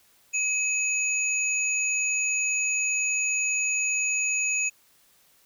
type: tone pair together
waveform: sine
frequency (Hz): 2549 / 6805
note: D#7 / G#8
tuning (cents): +41 / +41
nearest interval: octave + perfect fourth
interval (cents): 1700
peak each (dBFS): -25 / -27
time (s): 0.33-4.7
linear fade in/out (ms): 20
effects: white hiss -61 dBFS RMS until 5.45 s